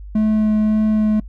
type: tone with vibrato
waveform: triangle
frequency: 215 Hz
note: A3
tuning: 40 cents flat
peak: -11 dBFS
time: 0.15-1.2 s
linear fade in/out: 5 ms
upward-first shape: sine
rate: 1.8 Hz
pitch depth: 8 cents each way
effects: noise-tail reverb RT60 0.1 s tail -23 dB re dry + added 50 Hz sine -31 dBFS peak until 1.28 s